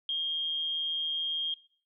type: tone with amplitude modulation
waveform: sine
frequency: 3229 Hz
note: G#7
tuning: 49 cents flat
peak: -27 dBFS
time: 0.09-1.54 s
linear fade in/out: 2 ms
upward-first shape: sine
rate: 165 Hz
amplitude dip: 30%
effects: noise-tail reverb RT60 0.5 s tail -21 dB re dry